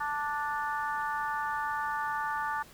harmonic tone, 293.7 Hz, D4, in tune, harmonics 3 / 4 / 5 / 6, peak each -33 / -35 / -37 / -39 dBFS, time 0-2.63 s, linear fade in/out 10 ms, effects pink hiss -54 dBFS RMS until 2.73 s

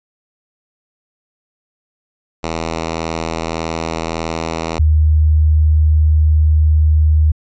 5% pulse / sine tone pair in turn, 81.7 / 77.16 Hz, E2 / D#2, -15 / -14 cents, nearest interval minor second, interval 99 cents, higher first, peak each -8 dBFS, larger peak neither, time 2.43-4.79 / 4.79-7.32 s, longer second, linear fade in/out 10 ms, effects resampled to 16000 Hz

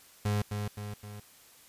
35% pulse tone with echo, 103.83 Hz, G#2, in tune, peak -25 dBFS, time 0.25-0.42 s, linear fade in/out 5 ms, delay 260 ms, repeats 3, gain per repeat -5 dB, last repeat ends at 1.2 s, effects white hiss -57 dBFS RMS until 1.68 s + resampled to 32000 Hz

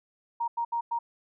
sine tone bursts at uneven times, 936 Hz, A#5, 7 cents sharp, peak -26 dBFS, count 4, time 0.4-0.48 / 0.57-0.65 / 0.72-0.81 / 0.91-0.99 s, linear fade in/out 10 ms, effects none

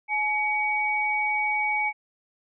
sine tone pair together, 847.4 / 2256 Hz, G#5 / C#7, +35 / +30 cents, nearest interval octave + perfect fourth, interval 1695 cents, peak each -27 / -24 dBFS, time 0.08-1.93 s, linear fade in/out 50 ms, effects none

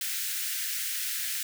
white high-pass noise, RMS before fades -32 dBFS, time 0.01-1.43 s, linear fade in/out 2 ms, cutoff 1500 Hz, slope 48 dB/octave, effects none

